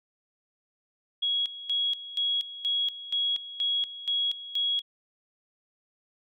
sine tone with tremolo, 3322 Hz, G#7, in tune, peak -24 dBFS, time 1.22-4.82 s, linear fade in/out 10 ms, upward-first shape square, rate 2.1 Hz, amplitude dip 80%, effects none

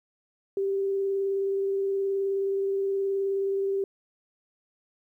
sine tone with vibrato, 392 Hz, G4, in tune, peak -24 dBFS, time 0.57-3.84 s, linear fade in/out 2 ms, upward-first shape sine, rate 19 Hz, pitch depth 13 cents each way, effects 11-bit

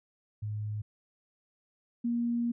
sine tone pair in turn, 105.8 / 236.6 Hz, G#2 / A#3, +33 / +26 cents, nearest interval octave + major second, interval 1393 cents, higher second, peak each -32 / -27 dBFS, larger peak second, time 0.42-0.82 / 2.04-2.52 s, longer second, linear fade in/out 10 ms, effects none

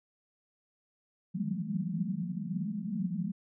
white band-pass noise, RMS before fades -34 dBFS, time 1.34-3.32 s, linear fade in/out 10 ms, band 160 to 220 Hz, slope 96 dB/octave, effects none

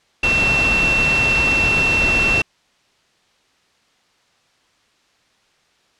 sine tone in noise, 2700 Hz, E7, 41 cents sharp, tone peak -14 dBFS, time 0.23-2.42 s, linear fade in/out 5 ms, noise pink, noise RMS -21 dBFS, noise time 0.23-2.42 s, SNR +4 dB, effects white hiss -59 dBFS RMS until 5.99 s + low-pass 5000 Hz 12 dB/octave

